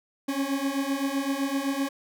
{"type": "beating tone pair", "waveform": "40% pulse", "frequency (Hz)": [270.4, 278.2], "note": ["C#4", "C#4"], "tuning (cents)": [-43, 6], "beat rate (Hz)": 7.8, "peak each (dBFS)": [-29, -27], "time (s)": [0.28, 1.89], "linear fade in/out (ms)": 10, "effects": []}